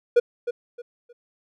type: tone with echo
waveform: triangle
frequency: 481 Hz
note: B4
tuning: 46 cents flat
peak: -10 dBFS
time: 0.16-0.2 s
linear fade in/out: 10 ms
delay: 310 ms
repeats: 3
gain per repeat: -11 dB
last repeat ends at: 1.13 s
effects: none